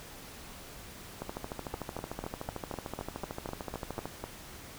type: two click trains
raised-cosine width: 1 ms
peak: -22 / -22 dBFS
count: 11 / 39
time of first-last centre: 1.74-4.24 / 1.22-4.056 s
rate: 4 / 13.4 Hz
effects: pink hiss -48 dBFS RMS until 4.78 s